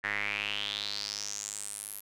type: tone with band-pass filter sweep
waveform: square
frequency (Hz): 51.4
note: G#1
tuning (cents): -17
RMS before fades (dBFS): -36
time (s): 0.03-2.01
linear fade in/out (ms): 20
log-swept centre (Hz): 1800 to 12000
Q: 5.7
effects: none